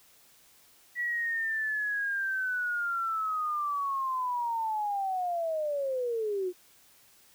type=linear sweep; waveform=sine; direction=down; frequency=1948 to 351.5 Hz; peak=-28 dBFS; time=0.95-6.53 s; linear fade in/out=50 ms; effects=white hiss -60 dBFS RMS until 7.34 s